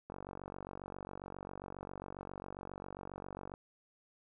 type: click train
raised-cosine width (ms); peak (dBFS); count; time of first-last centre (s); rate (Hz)
1; -30; 164; 0.1-3.539; 47.4
effects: none